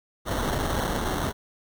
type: noise with sample-and-hold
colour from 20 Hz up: pink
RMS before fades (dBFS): -27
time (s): 0.25-1.33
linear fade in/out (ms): 50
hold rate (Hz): 2450
effects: none